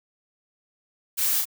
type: noise with echo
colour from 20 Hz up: blue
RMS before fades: -25 dBFS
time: 1.17-1.42 s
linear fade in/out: 20 ms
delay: 35 ms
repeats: 1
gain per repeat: -2 dB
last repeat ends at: 1.455 s
effects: none